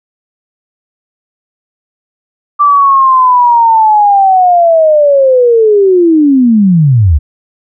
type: linear sweep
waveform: sine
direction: down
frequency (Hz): 1174.7 to 65.6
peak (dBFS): -3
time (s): 2.59-7.19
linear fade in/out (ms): 20
effects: none